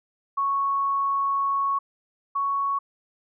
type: tone pair in turn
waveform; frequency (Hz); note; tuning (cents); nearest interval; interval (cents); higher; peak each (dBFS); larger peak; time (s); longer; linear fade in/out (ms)
sine; 1107 / 1112.2; C#6 / C#6; -3 / +5; unison; 8; second; -21 / -22; first; 0.37-1.79 / 2.35-2.79; first; 10
effects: none